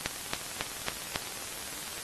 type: two click trains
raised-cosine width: 0.2 ms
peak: -10 / -23 dBFS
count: 5 / 40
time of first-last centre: 0.06-1.159 / 0.01-1.98 s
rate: 3.64 / 19.8 Hz
effects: white hiss -40 dBFS RMS until 2.03 s + AAC 32 kbps